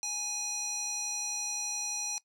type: tone with band-pass filter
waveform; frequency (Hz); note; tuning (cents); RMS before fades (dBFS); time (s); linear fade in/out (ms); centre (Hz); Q
square; 830.6; G#5; 0; -34; 0.03-2.18; 0; 6000; 4.6
effects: noise-tail reverb RT60 0.1 s tail -19 dB re dry